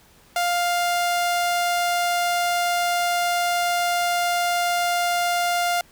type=tone; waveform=sawtooth; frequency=701 Hz; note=F5; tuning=6 cents sharp; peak=-16 dBFS; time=0.36-5.81 s; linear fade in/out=2 ms; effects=pink hiss -54 dBFS RMS until 5.91 s